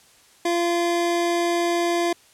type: tone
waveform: 25% pulse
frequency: 344.1 Hz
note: F4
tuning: 26 cents flat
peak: -16 dBFS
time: 0.45-2.13 s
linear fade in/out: 5 ms
effects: white hiss -54 dBFS RMS until 2.33 s + low-pass 10000 Hz 12 dB/octave